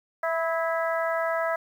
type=harmonic tone with a mistuned harmonic; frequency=329.6 Hz; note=E4; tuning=in tune; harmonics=2 / 3 / 4 / 5 / 6; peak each=-26 / -33 / -31 / -33 / -36 dBFS; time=0.23-1.56 s; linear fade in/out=5 ms; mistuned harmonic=4; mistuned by=-28 cents; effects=9-bit